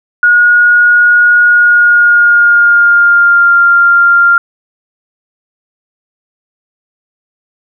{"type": "tone with pitch glide", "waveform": "sine", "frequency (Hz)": [1443, 1393.8], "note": ["F#6", "F6"], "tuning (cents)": [-44, -4], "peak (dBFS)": -3, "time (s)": [0.23, 4.38], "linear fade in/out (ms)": 2, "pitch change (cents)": -60, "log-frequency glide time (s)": [1.44, 3.56], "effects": []}